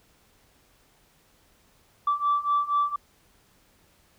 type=beating tone pair; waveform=sine; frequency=1160 / 1164.2 Hz; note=D6 / D6; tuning=-22 / -15 cents; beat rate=4.2 Hz; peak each=-25 / -23 dBFS; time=2.07-2.96 s; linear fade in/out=5 ms; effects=tanh soft clip ceiling -16 dBFS + pink hiss -62 dBFS RMS until 4.18 s